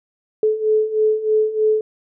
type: beating tone pair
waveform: sine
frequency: 430 / 433.2 Hz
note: A4 / A4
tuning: -40 / -27 cents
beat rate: 3.2 Hz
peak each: -20 / -16 dBFS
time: 0.43-1.81 s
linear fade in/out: 2 ms
effects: none